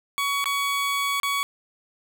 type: tone with dropouts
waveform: 20% pulse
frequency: 1125 Hz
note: C#6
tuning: 25 cents sharp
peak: -18 dBFS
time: 0.18-1.43 s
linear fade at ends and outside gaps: 0 ms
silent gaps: 0.442-0.457 / 1.2-1.232 s
effects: 8-bit